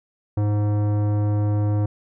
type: tone with tanh clipping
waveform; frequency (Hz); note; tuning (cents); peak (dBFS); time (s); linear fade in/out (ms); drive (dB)
sine; 104.1; G#2; +5; -20; 0.37-1.86; 5; 16
effects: none